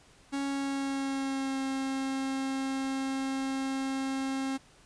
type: tone with pitch glide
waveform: 45% pulse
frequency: 277.2 to 268.1 Hz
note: C#4 to C4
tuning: 0 to +42 cents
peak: -30 dBFS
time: 0.32-4.58 s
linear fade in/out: 20 ms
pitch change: -58 cents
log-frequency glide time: 0.43-1.6 s
effects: pink hiss -59 dBFS RMS until 4.85 s + resampled to 22050 Hz